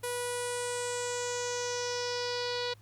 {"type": "tone with low-pass filter sweep", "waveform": "sawtooth", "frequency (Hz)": 488.2, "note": "B4", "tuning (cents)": -20, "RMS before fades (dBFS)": -34, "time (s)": [0.03, 2.74], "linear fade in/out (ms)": 10, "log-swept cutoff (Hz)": [11000, 4200], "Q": 4.5, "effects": ["added 106 Hz sine -54 dBFS peak until 2.81 s", "pink hiss -65 dBFS RMS until 2.81 s"]}